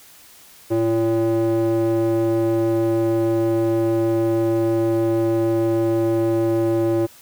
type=tone with band-pass filter; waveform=square; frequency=113.3 Hz; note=A#2; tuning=49 cents flat; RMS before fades=-19 dBFS; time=0.7-7.07 s; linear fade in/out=20 ms; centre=420 Hz; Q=9.7; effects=white hiss -47 dBFS RMS until 7.21 s